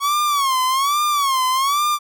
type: tone with vibrato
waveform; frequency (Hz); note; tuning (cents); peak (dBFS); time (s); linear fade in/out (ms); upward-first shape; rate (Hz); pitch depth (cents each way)
45% pulse; 1108.7; C#6; 0; -16; 0-1.99; 50; sine; 1.2; 140
effects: none